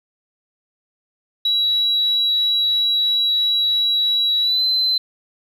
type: tone with pitch glide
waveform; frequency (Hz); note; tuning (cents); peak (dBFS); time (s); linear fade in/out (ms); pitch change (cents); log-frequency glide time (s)
sine; 3899 to 4060; B7 to B7; -23 to +47; -14; 1.45-4.98; 5; +70; 4.42-4.62
effects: tanh soft clip ceiling -11 dBFS + 9-bit